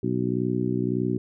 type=harmonic tone; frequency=61.74 Hz; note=B1; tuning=in tune; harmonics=2 / 3 / 4 / 5 / 6; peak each=-29 / -29 / -29 / -29 / -29 dBFS; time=0.03-1.18 s; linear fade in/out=5 ms; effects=none